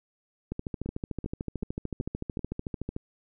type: two click trains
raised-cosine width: 3 ms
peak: -22 / -19 dBFS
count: 5 / 34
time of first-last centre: 0.86-2.393 / 0.52-2.964 s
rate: 2.61 / 13.5 Hz
effects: none